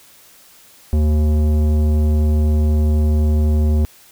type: tone with tanh clipping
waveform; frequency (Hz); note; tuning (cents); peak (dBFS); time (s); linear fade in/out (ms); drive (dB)
sine; 76; D#2; -40; -14; 0.93-3.85; 0; 14
effects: white hiss -47 dBFS RMS until 4.11 s